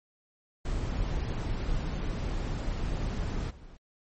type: noise with level steps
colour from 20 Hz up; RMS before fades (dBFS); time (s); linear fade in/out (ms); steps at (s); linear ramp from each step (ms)
brown; -31 / -48; 0.65-3.77; 5; 3.49; 20
effects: MP3 32 kbps